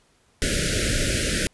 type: band-stop noise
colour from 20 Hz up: pink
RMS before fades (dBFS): -23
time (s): 0.42-1.47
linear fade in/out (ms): 0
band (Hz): 620 to 1400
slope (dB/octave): 96
effects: pink hiss -62 dBFS RMS until 1.53 s + resampled to 24000 Hz